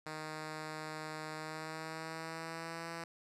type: tone with pitch glide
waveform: 5% pulse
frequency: 155.56 to 166.73 Hz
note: D#3 to E3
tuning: 0 to +20 cents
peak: -30 dBFS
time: 0.06-3.04 s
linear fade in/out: 2 ms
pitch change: +120 cents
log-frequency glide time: 1.34-2.91 s
effects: low-pass 9000 Hz 12 dB/octave